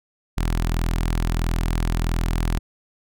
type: tone with notch filter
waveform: sawtooth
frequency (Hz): 41.52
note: E1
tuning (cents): +13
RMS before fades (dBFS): -22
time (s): 0.37-2.59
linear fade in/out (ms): 10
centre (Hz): 500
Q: 1.7
effects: none